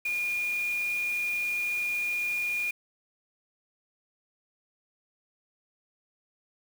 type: tone in noise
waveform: sine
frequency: 2429 Hz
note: D#7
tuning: 42 cents flat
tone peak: -27 dBFS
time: 0.05-2.71 s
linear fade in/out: 5 ms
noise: white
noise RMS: -44 dBFS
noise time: 0.05-2.71 s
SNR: +14 dB
effects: none